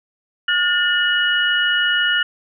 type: tone cluster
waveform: sine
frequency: 1433 / 1787 / 2915 Hz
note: F6 / A6 / F#7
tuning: +44 / +26 / -26 cents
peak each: -18 / -21 / -19 dBFS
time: 0.48-2.23 s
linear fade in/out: 5 ms
effects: none